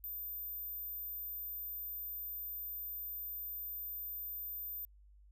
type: tone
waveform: sine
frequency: 13770 Hz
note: A9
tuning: 39 cents flat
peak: -40 dBFS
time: 0.04-4.85 s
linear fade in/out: 0 ms
effects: added 50 Hz sine -58 dBFS peak until 5.31 s